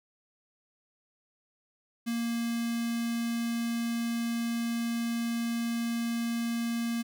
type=tone with notch filter; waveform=square; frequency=233.1 Hz; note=A#3; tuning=in tune; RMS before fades=-31 dBFS; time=2.06-7.03 s; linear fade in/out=20 ms; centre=820 Hz; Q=0.82; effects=none